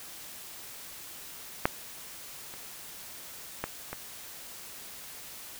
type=clicks; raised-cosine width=0.5 ms; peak=-7 / -29 / -15 / -20 dBFS; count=4; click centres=1.655 / 2.539 / 3.64 / 3.93 s; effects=white hiss -45 dBFS RMS until 5.59 s